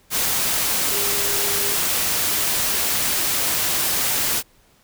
sine tone in noise, 406 Hz, G#4, 39 cents flat, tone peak -31 dBFS, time 0.89-1.78 s, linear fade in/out 50 ms, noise white, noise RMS -21 dBFS, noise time 0.1-4.43 s, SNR -13 dB, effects pink hiss -57 dBFS RMS until 4.83 s

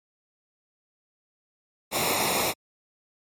pink noise with comb filter, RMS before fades -25 dBFS, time 1.91-2.54 s, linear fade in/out 50 ms, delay 0.64 ms, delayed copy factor -0.75, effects high-pass 100 Hz 12 dB/octave + MP3 64 kbps

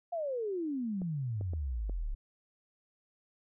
sine exponential sweep, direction down, 711 to 32.7 Hz, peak -32 dBFS, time 0.12-2.15 s, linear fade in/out 10 ms
clicks, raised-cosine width 2 ms, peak -30 dBFS, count 4, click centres 1.018 / 1.411 / 1.535 / 1.896 s
effects none

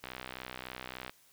click train, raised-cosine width 0.3 ms, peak -24 dBFS, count 68, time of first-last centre 0.04-1.095 s, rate 63.5 Hz, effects white hiss -64 dBFS RMS until 1.32 s

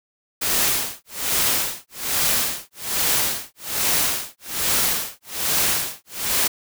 white noise with tremolo, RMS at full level -19 dBFS, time 0.41-6.48 s, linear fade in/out 10 ms, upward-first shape sine, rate 1.2 Hz, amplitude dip 100%, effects none

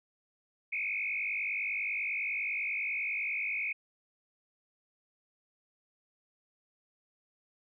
sine tone with frequency modulation, 2349 Hz, D7, in tune, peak -31 dBFS, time 0.72-3.73 s, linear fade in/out 10 ms, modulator 49.9 Hz, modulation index 3.7, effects none

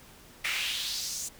brown noise with high-pass filter sweep, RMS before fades -33 dBFS, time 0.44-1.29 s, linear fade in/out 10 ms, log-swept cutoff 2100 to 7300 Hz, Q 2.9, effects pink hiss -53 dBFS RMS until 1.39 s

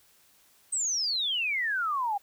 sine exponential sweep, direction down, 8372 to 782 Hz, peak -26 dBFS, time 0.72-2.18 s, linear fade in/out 10 ms, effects white hiss -62 dBFS RMS until 2.22 s

